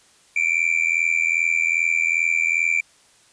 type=tone with amplitude modulation; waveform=triangle; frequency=2349 Hz; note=D7; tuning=in tune; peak=-12 dBFS; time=0.36-2.81 s; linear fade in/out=5 ms; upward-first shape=sine; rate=82.5 Hz; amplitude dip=90%; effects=white hiss -55 dBFS RMS until 3.32 s + resampled to 22050 Hz